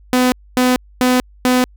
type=tone bursts; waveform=sawtooth; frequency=251.9 Hz; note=B3; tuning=34 cents sharp; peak=-7 dBFS; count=4; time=0.13-1.64 s; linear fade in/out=0 ms; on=190 ms; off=250 ms; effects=added 50 Hz sine -42 dBFS peak until 1.76 s